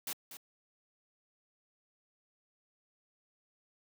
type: noise with echo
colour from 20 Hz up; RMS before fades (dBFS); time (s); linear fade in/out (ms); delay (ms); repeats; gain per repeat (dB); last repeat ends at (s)
white; -38; 0.07-0.13; 2; 240; 1; -10; 0.37
effects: high-pass 150 Hz 12 dB/octave